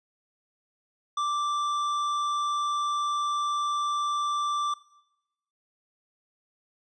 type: tone with tanh clipping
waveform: sine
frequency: 1174 Hz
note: D6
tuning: 1 cent flat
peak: -27 dBFS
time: 1.17-4.74 s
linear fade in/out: 5 ms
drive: 12 dB
effects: noise-tail reverb RT60 0.9 s tail -20 dB re dry + resampled to 22050 Hz